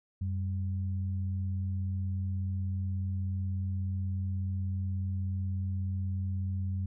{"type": "tone pair together", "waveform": "sine", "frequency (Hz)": [92.5, 196], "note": ["F#2", "G3"], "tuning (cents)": [0, 0], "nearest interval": "octave + minor second", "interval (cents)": 1300, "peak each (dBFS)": [-30, -40], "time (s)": [0.21, 6.86], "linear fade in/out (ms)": 5, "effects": []}